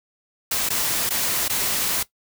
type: noise with dropouts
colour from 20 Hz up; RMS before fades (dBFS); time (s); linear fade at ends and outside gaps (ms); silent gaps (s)
white; -23; 0.51-2.03; 5; 0.69-0.702 / 1.093-1.105 / 1.482-1.496
effects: noise-tail reverb RT60 0.1 s tail -17 dB re dry